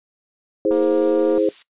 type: chord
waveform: sine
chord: E augmented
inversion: none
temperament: equal with one note detuned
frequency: 325.5 / 415.3 / 523.3 Hz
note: E4 / G#4 / B#4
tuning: -22 / 0 / 0 cents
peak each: -19 dBFS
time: 0.65-1.49 s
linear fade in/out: 2 ms
type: click train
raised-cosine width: 1 ms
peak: -19 dBFS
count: 159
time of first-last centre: 0.71-1.379 s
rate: 236 Hz
type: noise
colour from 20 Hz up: violet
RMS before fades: -29 dBFS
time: 0.71-1.63 s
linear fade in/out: 10 ms
effects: noise-tail reverb RT60 0.1 s tail -17 dB re dry + resampled to 8000 Hz